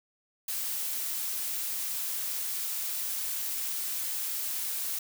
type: noise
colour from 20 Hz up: blue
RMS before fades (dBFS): -33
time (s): 0.48-4.99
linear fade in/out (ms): 5
effects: none